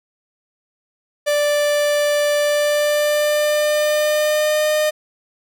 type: tone with pitch glide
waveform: 45% pulse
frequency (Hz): 587.3 to 610.1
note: D5 to D#5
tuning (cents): 0 to -34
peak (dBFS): -15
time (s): 1.26-4.91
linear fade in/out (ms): 20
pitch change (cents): +66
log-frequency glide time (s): 2.39-4.71
effects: none